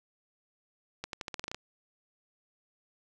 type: accelerating click train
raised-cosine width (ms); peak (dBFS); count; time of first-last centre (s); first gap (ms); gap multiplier
0.2; -19; 10; 1.04-1.546; 92; 0.87
effects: none